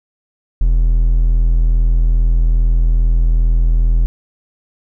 triangle tone, 41.2 Hz, E1, in tune, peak -7 dBFS, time 0.61-4.06 s, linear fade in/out 0 ms, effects none

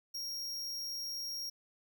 45% pulse tone, 5588 Hz, F8, in tune, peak -38 dBFS, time 0.14-1.5 s, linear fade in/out 10 ms, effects none

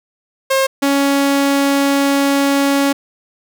sawtooth tone pair in turn, 535 / 278.9 Hz, C5 / C#4, +38 / +11 cents, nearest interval major seventh, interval 1127 cents, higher first, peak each -8 dBFS, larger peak neither, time 0.5-0.67 / 0.82-2.93 s, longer second, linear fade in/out 10 ms, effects none

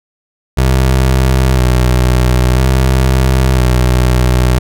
25% pulse tone with vibrato, 63.6 Hz, C2, 48 cents flat, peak -4 dBFS, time 0.57-4.59 s, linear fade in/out 10 ms, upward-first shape square, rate 0.5 Hz, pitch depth 35 cents each way, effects none

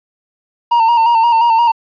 triangle tone with vibrato, 924 Hz, A#5, 16 cents flat, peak -6 dBFS, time 0.71-1.72 s, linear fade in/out 10 ms, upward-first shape square, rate 5.7 Hz, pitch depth 40 cents each way, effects resampled to 11025 Hz + 8-bit

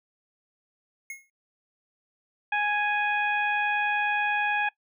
square tone with exponential decay, 2164 Hz, C#7, 42 cents flat, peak -33 dBFS, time 1.1-1.3 s, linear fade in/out 2 ms, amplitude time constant 42 ms
harmonic tone, 830.6 Hz, G#5, in tune, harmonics 1 / 2 / 3 / 4, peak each -27 / -27 / -29 / -42 dBFS, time 2.52-4.69 s, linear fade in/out 5 ms
effects noise-tail reverb RT60 0.1 s tail -21 dB re dry

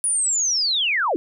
sine linear sweep, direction down, 9850 to 279.4 Hz, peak -18 dBFS, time 0.04-1.16 s, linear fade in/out 0 ms, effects none

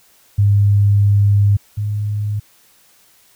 sine tone pair in turn, 101.5 / 104.17 Hz, G#2 / G#2, -39 / +6 cents, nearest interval unison, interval 45 cents, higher second, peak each -9 / -17 dBFS, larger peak first, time 0.38-1.57 / 1.77-2.4 s, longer first, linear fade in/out 10 ms, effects white hiss -52 dBFS RMS until 3.35 s

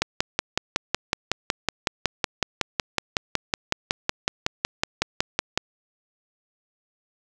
click train, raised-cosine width 0.2 ms, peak -3 dBFS, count 31, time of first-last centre 0.02-5.576 s, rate 5.4 Hz, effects none

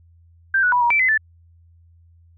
sine tone with pitch steps, 1573 / 1472 / 981 / 952 / 2329 / 2035 / 1756 Hz, G6 / F#6 / B5 / A#5 / D7 / C7 / A6, +6 / -9 / -12 / +36 / -15 / -49 / -4 cents, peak -14 dBFS, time 0.54-1.177 s, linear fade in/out 5 ms, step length 91 ms, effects added 84 Hz sine -49 dBFS peak until 2.37 s

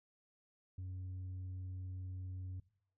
sine tone, 92.5 Hz, F#2, in tune, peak -39 dBFS, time 0.78-2.6 s, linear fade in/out 5 ms, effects noise-tail reverb RT60 0.6 s tail -21 dB re dry + tanh soft clip ceiling -41 dBFS

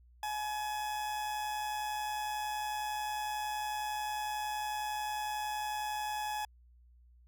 40% pulse tone with amplitude modulation, 846 Hz, G#5, 32 cents sharp, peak -32 dBFS, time 0.23-6.45 s, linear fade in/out 2 ms, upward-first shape sine, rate 131 Hz, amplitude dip 35%, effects added 60 Hz sine -58 dBFS peak until 7.27 s

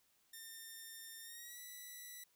5% pulse tone with pitch glide, 1812 to 1964.6 Hz, A#6 to B6, -50 to -10 cents, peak -40 dBFS, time 0.33-2.24 s, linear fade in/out 5 ms, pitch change +140 cents, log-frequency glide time 1.21-1.61 s, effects white hiss -75 dBFS RMS until 2.35 s

